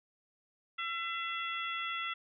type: harmonic tone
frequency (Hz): 674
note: E5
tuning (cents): +38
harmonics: 2 / 3 / 4 / 5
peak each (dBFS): -38 / -40 / -41 / -42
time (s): 0.78-2.14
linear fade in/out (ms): 10
effects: none